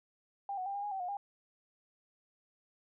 sine tone with pitch steps, 797 / 740 / 794 / 807 / 825 / 770 / 718 / 806 Hz, G5 / F#5 / G5 / G#5 / G#5 / G5 / F5 / G5, +28 / 0 / +22 / -50 / -12 / -31 / +48 / +48 cents, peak -35 dBFS, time 0.49-1.17 s, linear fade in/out 2 ms, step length 85 ms, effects none

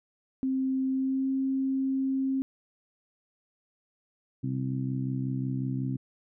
sine tone with pitch glide, 263.6 to 267 Hz, C4 to C4, +13 to +35 cents, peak -25 dBFS, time 0.43-2.42 s, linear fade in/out 0 ms, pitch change +22 cents, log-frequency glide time 0.89-1.29 s
harmonic tone, 65.5 Hz, C2, 2 cents sharp, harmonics 2 / 3 / 4 / 5, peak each -30 / -37 / -33 / -43 dBFS, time 4.43-5.97 s, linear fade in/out 10 ms
effects none

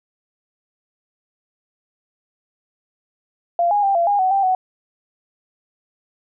sine tone with pitch steps, 690 / 823 / 789 / 683 / 814 / 749 / 787 / 745 Hz, F5 / G#5 / G5 / F5 / G#5 / F#5 / G5 / F#5, -21 / -16 / +11 / -39 / -35 / +21 / +7 / +12 cents, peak -14 dBFS, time 3.59-4.55 s, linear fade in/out 2 ms, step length 120 ms, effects none

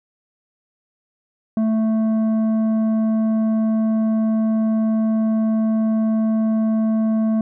sine tone with tanh clipping, 220.4 Hz, A3, 3 cents sharp, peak -17 dBFS, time 1.57-7.41 s, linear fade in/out 2 ms, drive 8 dB, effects none

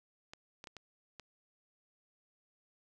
clicks, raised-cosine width 0.2 ms, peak -30 dBFS, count 5, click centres 0.335 / 0.641 / 0.672 / 0.767 / 1.197 s, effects none

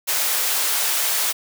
white high-pass noise, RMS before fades -21 dBFS, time 0.07-1.33 s, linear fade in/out 20 ms, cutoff 560 Hz, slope 12 dB/octave, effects none

